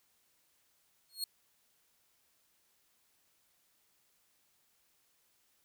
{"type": "tone with exponential growth", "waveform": "sawtooth", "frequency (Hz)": 4298, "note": "C8", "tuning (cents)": 46, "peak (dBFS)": -28, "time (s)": [1.09, 1.24], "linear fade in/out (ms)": 2, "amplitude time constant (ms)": 31, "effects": ["white hiss -73 dBFS RMS until 5.64 s"]}